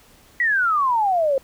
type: exponential sweep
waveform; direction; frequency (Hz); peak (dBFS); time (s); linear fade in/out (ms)
sine; down; 1975.5 to 524; -16; 0.4-1.38; 2
effects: pink hiss -52 dBFS RMS until 1.43 s